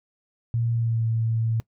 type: tone with pitch glide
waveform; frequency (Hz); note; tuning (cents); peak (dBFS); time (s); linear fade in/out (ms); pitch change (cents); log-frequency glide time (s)
sine; 116.54 to 113.29; A#2 to A#2; 0 to -49; -21; 0.54-1.6; 0; -49; 0.73-1.03
effects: noise-tail reverb RT60 0.1 s tail -21 dB re dry